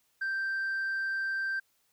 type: tone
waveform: sine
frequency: 1568 Hz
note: G6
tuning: in tune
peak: -27 dBFS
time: 0.21-1.6 s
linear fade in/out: 10 ms
effects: tanh soft clip ceiling -28 dBFS + white hiss -72 dBFS RMS until 1.92 s